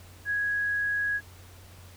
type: tone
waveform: sine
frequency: 1661.2 Hz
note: G#6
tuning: in tune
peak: -25 dBFS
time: 0.25-1.21 s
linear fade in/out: 50 ms
effects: added 90 Hz sine -49 dBFS peak until 1.96 s + pink hiss -53 dBFS RMS until 1.96 s